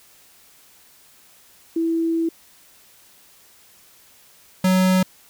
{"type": "tone pair in turn", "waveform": ["sine", "square"], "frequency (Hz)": [329.6, 185.89], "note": ["E4", "F#3"], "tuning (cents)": [0, 8], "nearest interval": "minor seventh", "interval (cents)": 992, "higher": "first", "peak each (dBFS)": [-18, -15], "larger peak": "second", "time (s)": [[1.76, 2.29], [4.64, 5.03]], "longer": "first", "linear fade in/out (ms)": 5, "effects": ["white hiss -52 dBFS RMS until 5.29 s"]}